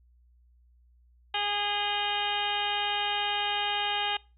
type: harmonic tone with a mistuned harmonic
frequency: 410.7 Hz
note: G#4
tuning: 19 cents flat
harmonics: 1 / 2 / 3 / 4 / 5 / 6 / 7 / 8 / 9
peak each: -43 / -31 / -40 / -37 / -39 / -36 / -33 / -34 / -38 dBFS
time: 1.34-4.17 s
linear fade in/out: 5 ms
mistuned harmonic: 8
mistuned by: -65 cents
effects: noise-tail reverb RT60 0.3 s tail -23 dB re dry + added 60 Hz sine -58 dBFS peak until 4.37 s

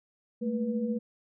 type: tone cluster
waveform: sine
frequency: 210.1 / 224.1 / 487.7 Hz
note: G#3 / A3 / B4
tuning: +20 / +32 / -22 cents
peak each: -36 / -29 / -34 dBFS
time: 0.41-0.99 s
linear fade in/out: 20 ms
effects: none

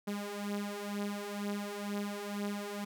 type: beating tone pair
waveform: sawtooth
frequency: 202.8 / 204.9 Hz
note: G#3 / G#3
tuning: -41 / -23 cents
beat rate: 2.1 Hz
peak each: -36 / -34 dBFS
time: 0.07-2.85 s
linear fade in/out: 10 ms
effects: none

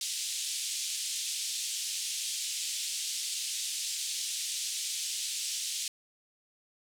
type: band-pass noise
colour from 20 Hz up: white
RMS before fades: -35 dBFS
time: 0.01-5.88 s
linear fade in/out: 2 ms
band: 2900 to 8800 Hz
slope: 24 dB/octave
effects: none

